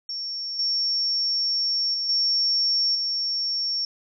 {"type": "tone with level steps", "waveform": "sine", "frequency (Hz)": 5480, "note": "F8", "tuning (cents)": -34, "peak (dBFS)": [-28, -21, -24, -19, -23], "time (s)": [0.09, 3.85], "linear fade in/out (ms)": 2, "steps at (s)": [0.59, 1.94, 2.09, 2.95], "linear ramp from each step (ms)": 2, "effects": []}